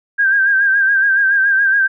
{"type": "tone with vibrato", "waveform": "sine", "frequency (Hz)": 1592, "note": "G6", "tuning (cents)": 26, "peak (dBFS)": -10, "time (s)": [0.18, 1.88], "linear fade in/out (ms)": 20, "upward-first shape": "sine", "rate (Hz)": 7.1, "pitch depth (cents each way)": 54, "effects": []}